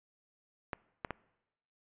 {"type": "clicks", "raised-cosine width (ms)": 0.5, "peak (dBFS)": -20, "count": 3, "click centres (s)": [0.732, 1.048, 1.107], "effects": ["noise-tail reverb RT60 0.9 s tail -22 dB re dry", "resampled to 8000 Hz"]}